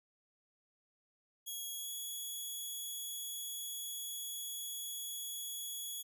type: tone with pitch glide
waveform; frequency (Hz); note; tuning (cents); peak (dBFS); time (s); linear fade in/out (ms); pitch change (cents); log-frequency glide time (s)
5% pulse; 3322 to 3364; G#7 to G#7; 0 to +22; -33; 1.46-6.03; 20; +22; 1.74-1.9
effects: none